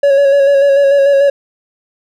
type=tone with vibrato; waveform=triangle; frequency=558 Hz; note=C#5; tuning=11 cents sharp; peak=-4 dBFS; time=0.03-1.3 s; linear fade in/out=5 ms; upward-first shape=square; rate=6.8 Hz; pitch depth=25 cents each way; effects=none